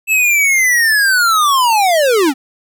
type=linear sweep; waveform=square; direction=down; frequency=2637 to 249 Hz; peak=-10 dBFS; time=0.07-2.34 s; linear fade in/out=50 ms; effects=none